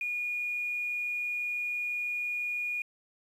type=tone with quantisation; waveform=sine; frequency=2442 Hz; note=D#7; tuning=33 cents flat; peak=-30 dBFS; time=0.01-2.82 s; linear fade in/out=2 ms; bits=9; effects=resampled to 32000 Hz